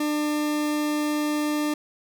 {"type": "tone", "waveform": "40% pulse", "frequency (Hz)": 299.1, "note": "D4", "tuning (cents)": 32, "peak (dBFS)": -22, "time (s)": [0, 1.74], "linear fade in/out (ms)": 5, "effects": []}